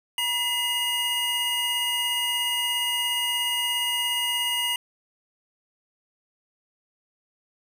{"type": "tone cluster", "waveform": "square", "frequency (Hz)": [960, 2030, 2863], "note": ["B5", "B6", "F7"], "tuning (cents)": [-49, 47, 42], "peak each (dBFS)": [-34, -33, -25], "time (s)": [0.18, 4.76], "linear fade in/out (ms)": 2, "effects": []}